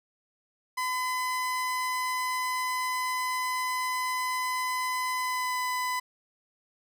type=tone with pitch glide; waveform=30% pulse; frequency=1012 to 1003.8 Hz; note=B5 to B5; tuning=+42 to +28 cents; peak=-25 dBFS; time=0.77-6 s; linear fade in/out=10 ms; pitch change=-14 cents; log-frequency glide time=5.18-5.6 s; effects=none